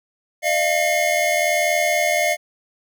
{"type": "tone cluster", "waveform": "square", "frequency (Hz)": [607, 688, 2148], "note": ["D#5", "F5", "C7"], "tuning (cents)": [-43, -26, 45], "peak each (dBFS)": -22, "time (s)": [0.42, 2.37], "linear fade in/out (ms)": 50, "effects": []}